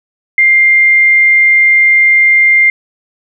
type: tone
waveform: sine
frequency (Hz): 2100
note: C7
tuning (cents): +6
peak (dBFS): -4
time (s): 0.38-2.7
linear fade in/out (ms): 2
effects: none